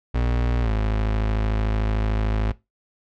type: tone with pitch glide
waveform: 35% pulse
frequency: 60 to 53.45 Hz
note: B1 to A1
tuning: -49 to -49 cents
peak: -18 dBFS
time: 0.14-2.52 s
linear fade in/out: 10 ms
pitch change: -200 cents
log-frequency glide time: 0.62-0.71 s
effects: noise-tail reverb RT60 0.2 s tail -18 dB re dry + low-pass 3000 Hz 12 dB/octave